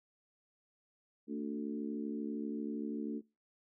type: harmonic tone with a mistuned harmonic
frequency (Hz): 72.8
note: D2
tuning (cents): -15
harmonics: 3 / 4 / 5 / 6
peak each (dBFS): -39 / -40 / -45 / -48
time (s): 1.27-3.22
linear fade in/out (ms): 50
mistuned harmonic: 3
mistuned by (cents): +40
effects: noise-tail reverb RT60 0.3 s tail -26 dB re dry